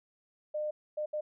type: tone bursts at uneven times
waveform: sine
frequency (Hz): 605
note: D#5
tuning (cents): -49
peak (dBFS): -31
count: 3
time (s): 0.54-0.71 / 0.97-1.06 / 1.13-1.21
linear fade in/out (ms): 10
effects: none